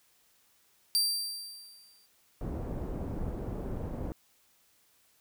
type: tone with exponential decay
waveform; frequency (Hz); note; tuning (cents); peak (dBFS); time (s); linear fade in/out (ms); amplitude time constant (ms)
sawtooth; 4699; D8; 0; -20; 0.95-2.06; 0; 240
type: low-pass noise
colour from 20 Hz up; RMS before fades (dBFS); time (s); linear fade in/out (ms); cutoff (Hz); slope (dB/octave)
pink; -36; 2.41-4.12; 0; 510; 12
effects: white hiss -67 dBFS RMS until 5.2 s